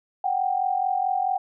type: tone pair together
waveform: sine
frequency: 740 / 784.6 Hz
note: F#5 / G5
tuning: 0 / +1 cents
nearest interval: minor second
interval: 101 cents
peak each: -24 dBFS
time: 0.24-1.38 s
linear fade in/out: 5 ms
effects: none